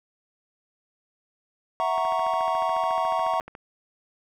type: chord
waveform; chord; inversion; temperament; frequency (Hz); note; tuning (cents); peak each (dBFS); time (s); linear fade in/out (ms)
triangle; F# dominant seventh; third; equal; 659.3 / 740 / 932.3 / 1108.7; E5 / F#5 / A#5 / C#6; 0 / 0 / 0 / 0; -26; 1.8-3.4; 0
type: click train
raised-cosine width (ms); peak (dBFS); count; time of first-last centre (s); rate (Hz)
0.5; -25; 23; 1.98-3.551; 14
effects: none